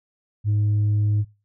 sine tone, 104.6 Hz, G#2, 13 cents sharp, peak -15 dBFS, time 0.44-1.25 s, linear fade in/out 50 ms, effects noise-tail reverb RT60 0.3 s tail -23 dB re dry + tanh soft clip ceiling -16 dBFS

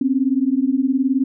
sine beating tone pair, 256.1 / 275.1 Hz, C4 / C#4, -37 / -13 cents, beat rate 19 Hz, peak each -18 dBFS, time 0.01-1.24 s, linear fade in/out 5 ms, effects none

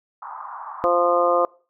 white band-pass noise, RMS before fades -35 dBFS, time 0.22-0.86 s, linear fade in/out 5 ms, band 820 to 1200 Hz, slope 48 dB/octave
harmonic tone, 174.5 Hz, F3, 1 cent flat, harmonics 2 / 3 / 4 / 5 / 6 / 7, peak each -26 / -19 / -23 / -32 / -24 / -23 dBFS, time 0.84-1.45 s, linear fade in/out 0 ms
effects noise-tail reverb RT60 0.4 s tail -24 dB re dry

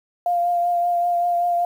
sine tone with vibrato, 698.5 Hz, F5, in tune, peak -17 dBFS, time 0.26-1.65 s, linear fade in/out 2 ms, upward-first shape triangle, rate 5.2 Hz, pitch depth 20 cents each way, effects 8-bit

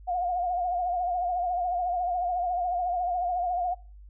sine tone with vibrato, 714 Hz, F5, 38 cents sharp, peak -25 dBFS, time 0.07-3.75 s, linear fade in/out 20 ms, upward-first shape triangle, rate 14 Hz, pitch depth 74 cents each way, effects noise-tail reverb RT60 0.4 s tail -24 dB re dry + added 50 Hz sine -45 dBFS peak until 4.09 s

